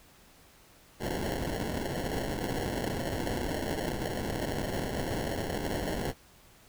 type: noise with sample-and-hold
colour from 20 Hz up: white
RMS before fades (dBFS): -33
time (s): 0.99-6.14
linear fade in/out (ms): 50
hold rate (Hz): 1225
effects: pink hiss -58 dBFS RMS until 6.68 s